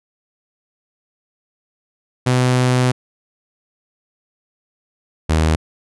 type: tone pair in turn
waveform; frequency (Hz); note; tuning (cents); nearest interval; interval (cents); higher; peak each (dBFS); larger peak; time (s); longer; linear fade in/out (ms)
sawtooth; 126.2 / 79.23; B2 / D#2; +38 / +32; minor sixth; 806; first; -9; neither; 2.26-2.92 / 5.29-5.56; first; 10
effects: resampled to 24000 Hz